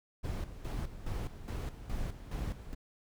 brown noise with tremolo, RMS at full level -36 dBFS, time 0.23-2.75 s, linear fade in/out 20 ms, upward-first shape square, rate 2.4 Hz, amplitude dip 70%, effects none

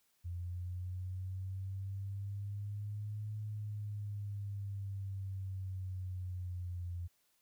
sine linear two-way sweep, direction up then down, 87 to 106.7 to 87 Hz, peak -38 dBFS, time 0.24-7.08 s, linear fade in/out 20 ms, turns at 3.36 s, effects white hiss -75 dBFS RMS until 7.41 s

